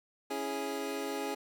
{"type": "chord", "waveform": "25% pulse", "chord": "C# minor", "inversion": "none", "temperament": "equal", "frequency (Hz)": [277.2, 329.6, 415.3], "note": ["C#4", "E4", "G#4"], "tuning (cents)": [0, 0, 0], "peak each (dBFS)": [-35, -38, -33], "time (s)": [0.3, 1.35], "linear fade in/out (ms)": 10, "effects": []}